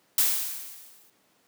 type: noise with exponential decay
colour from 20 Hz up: blue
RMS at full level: -20 dBFS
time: 0.18-1.1 s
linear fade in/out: 2 ms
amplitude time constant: 200 ms
effects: pink hiss -65 dBFS RMS until 1.47 s + high-pass 200 Hz 12 dB/octave